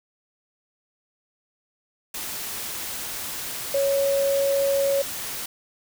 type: tone in noise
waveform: sine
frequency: 554.4 Hz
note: C#5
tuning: in tune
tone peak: -19 dBFS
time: 3.74-5.02 s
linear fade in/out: 5 ms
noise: white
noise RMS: -32 dBFS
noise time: 2.14-5.46 s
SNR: +10 dB
effects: none